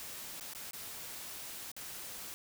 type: noise with dropouts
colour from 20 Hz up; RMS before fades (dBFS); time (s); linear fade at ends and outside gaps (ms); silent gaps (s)
white; -45; 0-2.34; 0; 0.398-0.409 / 0.535-0.549 / 0.709-0.733 / 1.716-1.765
effects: none